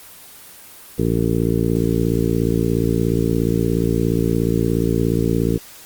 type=harmonic tone; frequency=57 Hz; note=A#1; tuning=38 cents flat; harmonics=1 / 2 / 3 / 4 / 5 / 6 / 7 / 8; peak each=-26 / -22 / -21 / -26 / -23 / -25 / -24 / -26 dBFS; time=0.98-5.58 s; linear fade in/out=10 ms; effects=white hiss -41 dBFS RMS until 5.85 s + Opus 24 kbps